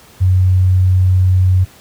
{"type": "tone", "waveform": "sine", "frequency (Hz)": 92.5, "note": "F#2", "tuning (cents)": 0, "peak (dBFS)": -7, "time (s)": [0.2, 1.65], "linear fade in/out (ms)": 20, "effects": ["pink hiss -43 dBFS RMS until 1.8 s", "high-pass 60 Hz 12 dB/octave"]}